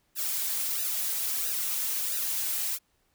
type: noise with flanger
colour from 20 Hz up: blue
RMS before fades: -30 dBFS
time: 0.15-2.79 s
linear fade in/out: 50 ms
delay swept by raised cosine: 0.9 to 4.3 ms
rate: 1.5 Hz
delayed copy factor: -0.9
effects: pink hiss -71 dBFS RMS until 3.14 s